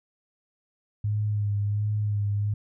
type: tone with vibrato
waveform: sine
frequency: 103.83 Hz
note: G#2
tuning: in tune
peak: -23 dBFS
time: 1.04-2.54 s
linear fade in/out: 5 ms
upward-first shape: sine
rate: 1.4 Hz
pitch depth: 30 cents each way
effects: none